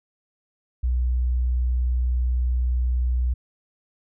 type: tone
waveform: sine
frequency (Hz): 61.74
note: B1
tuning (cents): 0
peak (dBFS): -19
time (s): 0.83-3.34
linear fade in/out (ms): 10
effects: none